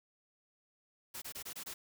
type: noise bursts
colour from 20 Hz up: white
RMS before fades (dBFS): -44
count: 6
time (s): 1.14-1.74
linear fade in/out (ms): 10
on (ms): 80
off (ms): 24
effects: none